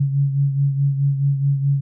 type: beating tone pair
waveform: sine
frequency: 138.9 / 143.6 Hz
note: C#3 / D3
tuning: +4 / -39 cents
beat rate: 4.7 Hz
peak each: -16 / -24 dBFS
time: 0-1.81 s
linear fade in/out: 10 ms
effects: none